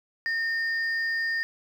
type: tone pair together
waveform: sine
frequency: 1825 / 4866 Hz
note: A#6 / D#8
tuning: -37 / -39 cents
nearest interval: octave + perfect fourth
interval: 1698 cents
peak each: -25 / -37 dBFS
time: 0.26-1.43 s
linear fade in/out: 0 ms
effects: 9-bit